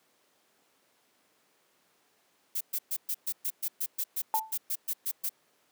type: noise bursts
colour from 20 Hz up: violet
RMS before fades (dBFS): -31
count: 16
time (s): 2.55-5.294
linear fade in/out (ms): 10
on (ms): 59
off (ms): 120
type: tone with exponential decay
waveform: sine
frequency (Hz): 880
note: A5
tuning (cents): 0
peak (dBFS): -22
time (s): 4.34-4.56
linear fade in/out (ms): 0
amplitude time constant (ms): 47
effects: pink hiss -68 dBFS RMS until 5.71 s + high-pass 300 Hz 12 dB/octave